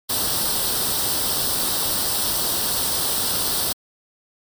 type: noise with comb filter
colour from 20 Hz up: white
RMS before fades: -22 dBFS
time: 0.09-3.73 s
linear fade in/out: 10 ms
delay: 0.22 ms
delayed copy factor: +0.7
effects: MP3 96 kbps